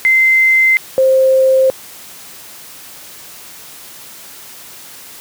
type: tone pair in turn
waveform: sine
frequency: 2074 / 526.3 Hz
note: C7 / C5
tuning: -16 / +10 cents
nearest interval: 2 octaves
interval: 2374 cents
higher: first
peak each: -7 dBFS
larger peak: neither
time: 0.05-0.77 / 0.98-1.7 s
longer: neither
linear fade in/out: 0 ms
effects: white hiss -35 dBFS RMS until 5.2 s + high-pass 80 Hz 12 dB/octave